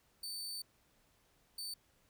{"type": "tone bursts at uneven times", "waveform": "sawtooth", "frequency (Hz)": 4548, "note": "C#8", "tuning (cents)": 44, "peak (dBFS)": -38, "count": 2, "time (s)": [[0.23, 0.62], [1.58, 1.74]], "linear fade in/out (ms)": 5, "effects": ["pink hiss -72 dBFS RMS until 2.09 s"]}